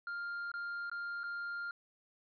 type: tone with dropouts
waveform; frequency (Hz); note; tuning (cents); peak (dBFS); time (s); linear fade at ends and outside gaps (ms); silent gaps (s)
triangle; 1400; F6; +4; -36; 0.07-1.71; 2; 0.517-0.539 / 0.898-0.915 / 1.234-1.239
effects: resampled to 11025 Hz